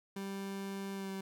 30% pulse tone with pitch glide, 196 to 192.97 Hz, G3 to G3, 0 to -27 cents, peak -36 dBFS, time 0.16-1.21 s, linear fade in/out 5 ms, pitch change -27 cents, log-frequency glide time 0.94-1.1 s, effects none

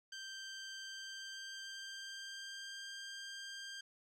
15% pulse tone with pitch glide, 1568 to 1589.9 Hz, G6 to G6, 0 to +24 cents, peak -39 dBFS, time 0.12-3.81 s, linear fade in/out 5 ms, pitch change +24 cents, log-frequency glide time 0.8-2.86 s, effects low-pass 8000 Hz 12 dB/octave

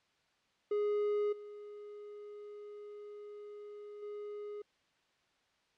triangle tone with level steps, 415.3 Hz, G#4, in tune, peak -28 / -44 / -39 dBFS, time 0.71-4.62 s, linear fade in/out 5 ms, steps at 1.32 / 4.02 s, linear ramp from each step 10 ms, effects white hiss -73 dBFS RMS until 5.77 s + low-pass 4000 Hz 12 dB/octave

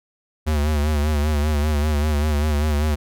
square tone with vibrato, 74.9 Hz, D2, 35 cents sharp, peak -18 dBFS, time 0.46-2.96 s, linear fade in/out 20 ms, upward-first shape sine, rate 5.1 Hz, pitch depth 63 cents each way, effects none

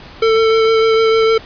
square tone with vibrato, 446.4 Hz, A4, 25 cents sharp, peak -10 dBFS, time 0.22-1.38 s, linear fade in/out 5 ms, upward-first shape triangle, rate 6.6 Hz, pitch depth 16 cents each way, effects pink hiss -36 dBFS RMS until 1.45 s + resampled to 11025 Hz

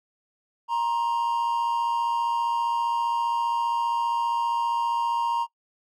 triangle tone pair together, 939.9 / 1055 Hz, A#5 / C6, +14 / +14 cents, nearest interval major second, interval 200 cents, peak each -21 / -29 dBFS, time 0.68-5.47 s, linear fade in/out 50 ms, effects noise-tail reverb RT60 0.1 s tail -22 dB re dry

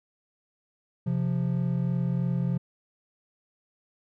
triangle tone pair together, 131.79 / 174.9 Hz, C3 / F3, +13 / +3 cents, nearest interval perfect fourth, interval 490 cents, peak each -25 dBFS, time 1.06-2.58 s, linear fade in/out 10 ms, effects none

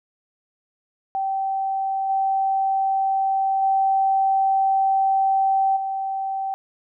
sine tone with level steps, 775 Hz, G5, 20 cents flat, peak -21 / -18 / -16 / -23 dBFS, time 1.15-6.54 s, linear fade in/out 0 ms, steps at 2.09 / 3.62 / 5.76 s, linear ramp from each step 10 ms, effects none

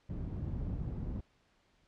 white low-pass noise, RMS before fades -38 dBFS, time 0.09-1.21 s, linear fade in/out 10 ms, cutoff 130 Hz, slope 12 dB/octave, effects pink hiss -71 dBFS RMS until 1.87 s + low-pass 5000 Hz 12 dB/octave

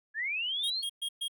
sine linear sweep, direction up, 1661.2 to 4435 Hz, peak -30 dBFS, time 0.14-0.84 s, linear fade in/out 50 ms
square tone bursts, 3254 Hz, G#7, 36 cents flat, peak -32 dBFS, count 4, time 0.63-1.282 s, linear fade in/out 10 ms, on 73 ms, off 120 ms
effects none

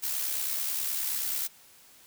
blue noise with amplitude modulation, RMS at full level -29 dBFS, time 0.02-1.48 s, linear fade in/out 20 ms, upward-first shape sine, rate 69.4 Hz, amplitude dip 45%, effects white hiss -56 dBFS RMS until 2.06 s

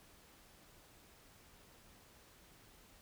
silence, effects pink hiss -63 dBFS RMS until 3.01 s

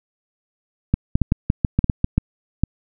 clicks, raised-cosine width 5 ms, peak -3 dBFS, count 12, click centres 0.94 / 1.155 / 1.217 / 1.321 / 1.501 / 1.648 / 1.79 / 1.843 / 1.898 / 2.044 / 2.18 / 2.636 s, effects none

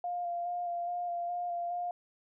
sine tone with vibrato, 700 Hz, F5, 4 cents sharp, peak -32 dBFS, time 0.04-1.91 s, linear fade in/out 2 ms, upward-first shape square, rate 2.4 Hz, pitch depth 16 cents each way, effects none

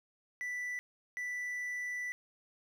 triangle tone bursts at uneven times, 1975.5 Hz, B6, in tune, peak -34 dBFS, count 2, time 0.41-0.79 / 1.17-2.12 s, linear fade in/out 0 ms, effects none

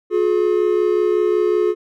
triangle tone pair together, 358.8 / 424.2 Hz, F4 / G#4, +47 / +37 cents, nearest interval minor third, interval 290 cents, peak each -15 dBFS, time 0.1-1.75 s, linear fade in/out 50 ms, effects none

